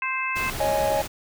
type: harmonic tone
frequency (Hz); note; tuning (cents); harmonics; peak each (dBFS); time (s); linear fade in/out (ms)
523.3; C5; 0; 2 / 3 / 4 / 5; -29 / -33 / -30 / -28; 0.02-0.5; 2
type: noise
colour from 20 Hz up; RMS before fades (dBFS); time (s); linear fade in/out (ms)
pink; -32; 0.35-1.08; 20
type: chord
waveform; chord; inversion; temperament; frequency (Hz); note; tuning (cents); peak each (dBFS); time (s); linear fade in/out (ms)
triangle; C# suspended second; none; just; 554.4 / 623.7 / 831.5; C#5 / D#5 / G#5; 0 / +4 / +2; -23; 0.6-1.02; 5
effects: none